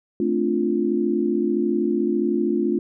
sine chord, D minor seventh, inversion second, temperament equal, 220 / 261.6 / 293.7 / 349.2 Hz, A3 / C4 / D4 / F4, 0 / 0 / 0 / 0 cents, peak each -24 / -27 / -25 / -22 dBFS, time 0.2-2.79 s, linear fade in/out 2 ms, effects none

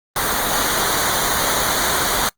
pink noise with comb filter, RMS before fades -19 dBFS, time 0.16-2.29 s, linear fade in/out 2 ms, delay 0.38 ms, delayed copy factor -0.75, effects noise-tail reverb RT60 0.1 s tail -23 dB re dry + Opus 24 kbps

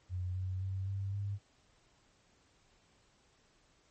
sine tone with pitch steps, 90.8 / 93.14 / 95.53 / 97.99 / 100.52 Hz, F#2 / F#2 / G2 / G2 / G2, -32 / +12 / -44 / 0 / +44 cents, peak -34 dBFS, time 0.09-1.39 s, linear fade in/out 50 ms, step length 260 ms, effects pink hiss -69 dBFS RMS until 3.9 s + MP3 32 kbps

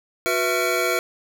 square tone cluster, 363.7 / 490.4 / 658 / 1379 / 2267 Hz, F#4 / B4 / E5 / F6 / C#7, -30 / -12 / -3 / -22 / +38 cents, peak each -27 dBFS, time 0.26-0.99 s, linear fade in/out 0 ms, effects none

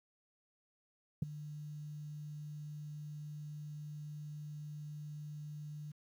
sine tone with ADSR envelope, 149.4 Hz, D3, 30 cents sharp, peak -25 dBFS, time 1.22-5.92 s, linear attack 5 ms, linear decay 12 ms, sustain -18 dB, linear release 10 ms, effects tanh soft clip ceiling -27 dBFS + 11-bit

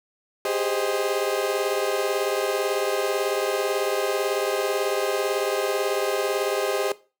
35% pulse chord, Ab major seventh, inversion third, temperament equal with one note detuned, 392 / 410.1 / 523.3 / 622.3 Hz, G4 / Ab4 / C5 / Eb5, 0 / -22 / 0 / 0 cents, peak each -27 dBFS, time 0.45-6.92 s, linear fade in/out 2 ms, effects noise-tail reverb RT60 0.3 s tail -17 dB re dry

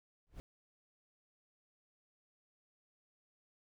brown noise with exponential growth, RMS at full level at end -41 dBFS, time 0.27-0.4 s, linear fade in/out 0 ms, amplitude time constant 27 ms, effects none

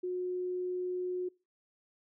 sine tone, 362.8 Hz, F#4, 34 cents flat, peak -32 dBFS, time 0.03-1.29 s, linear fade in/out 10 ms, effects noise-tail reverb RT60 0.3 s tail -24 dB re dry

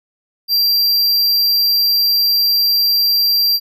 square tone, 4730 Hz, D8, 12 cents sharp, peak -12 dBFS, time 0.48-3.6 s, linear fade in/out 50 ms, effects none

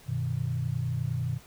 sine tone cluster, 94.4 / 122.7 / 154 Hz, F#2 / B2 / D#3, +35 / -11 / -17 cents, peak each -35 / -29 / -33 dBFS, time 0.06-1.4 s, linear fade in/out 50 ms, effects pink hiss -54 dBFS RMS until 1.46 s

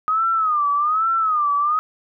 sine tone with vibrato, 1244.5 Hz, D#6, in tune, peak -16 dBFS, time 0.08-1.79 s, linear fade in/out 0 ms, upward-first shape sine, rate 1.2 Hz, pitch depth 140 cents each way, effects none

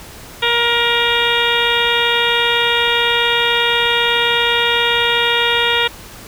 harmonic tone with a mistuned harmonic, 472.3 Hz, A#4, 23 cents sharp, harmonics 1 / 2 / 3 / 4 / 5 / 6 / 7 / 8, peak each -21 / -21 / -21 / -21 / -21 / -21 / -21 / -21 dBFS, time 0.42-5.88 s, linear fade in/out 10 ms, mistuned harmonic 8, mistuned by -39 cents, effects pink hiss -36 dBFS RMS until 6.27 s

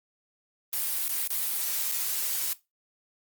blue noise with dropouts, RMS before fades -29 dBFS, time 0.73-2.53 s, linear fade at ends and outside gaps 0 ms, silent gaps 1.081-1.093 / 1.274-1.304 / 1.914-1.921 s, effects noise-tail reverb RT60 0.2 s tail -17 dB re dry + Opus 32 kbps

